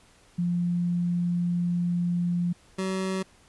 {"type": "tone pair in turn", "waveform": ["sine", "25% pulse"], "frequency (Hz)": [174.61, 189.35], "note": ["F3", "F#3"], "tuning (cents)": [0, 40], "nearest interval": "minor second", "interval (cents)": 140, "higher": "second", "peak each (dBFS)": -23, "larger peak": "neither", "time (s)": [[0.38, 2.53], [2.78, 3.23]], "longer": "first", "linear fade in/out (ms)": 10, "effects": ["pink hiss -58 dBFS RMS until 3.48 s", "resampled to 24000 Hz"]}